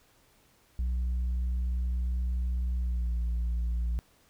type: tone with pitch glide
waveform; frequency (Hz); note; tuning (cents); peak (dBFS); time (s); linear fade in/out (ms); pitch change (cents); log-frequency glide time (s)
sine; 61.5 to 58.52; B1 to A#1; -7 to +7; -24; 0.79-3.99; 0; -86; 2.77-3.14
effects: tanh soft clip ceiling -26 dBFS + pink hiss -64 dBFS RMS until 4.29 s